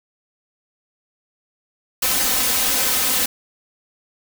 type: noise with comb filter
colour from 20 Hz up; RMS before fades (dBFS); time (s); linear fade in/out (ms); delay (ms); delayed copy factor
white; -19; 2.02-3.26; 5; 3.9; +0.95
effects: none